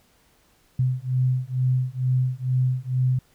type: beating tone pair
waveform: sine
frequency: 126.9 / 129.1 Hz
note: B2 / C3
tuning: +47 / -23 cents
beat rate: 2.2 Hz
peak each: -23 dBFS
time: 0.79-3.19 s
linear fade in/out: 5 ms
effects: pink hiss -61 dBFS RMS until 3.34 s